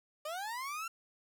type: linear sweep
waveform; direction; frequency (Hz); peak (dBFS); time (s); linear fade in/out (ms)
30% pulse; up; 587.3 to 1376; -35; 0.25-0.88; 5
effects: none